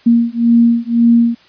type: beating tone pair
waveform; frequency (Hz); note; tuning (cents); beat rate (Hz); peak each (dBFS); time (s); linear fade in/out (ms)
sine; 233.1 / 235; A#3 / A#3; 0 / +14; 1.9; -11; 0.06-1.35; 10
effects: white hiss -47 dBFS RMS until 1.48 s + resampled to 11025 Hz